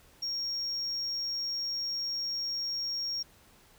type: tone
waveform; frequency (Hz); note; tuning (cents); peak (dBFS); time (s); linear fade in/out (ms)
sine; 5570; F8; -5; -29; 0.22-3.23; 10
effects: tanh soft clip ceiling -29 dBFS + pink hiss -60 dBFS RMS until 3.78 s